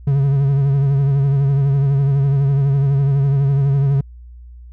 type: tone with vibrato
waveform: triangle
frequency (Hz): 138.59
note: C#3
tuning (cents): 0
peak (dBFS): -10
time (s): 0.07-4.01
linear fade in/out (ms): 5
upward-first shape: triangle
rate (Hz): 12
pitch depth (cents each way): 61
effects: added 60 Hz sine -35 dBFS peak until 4.72 s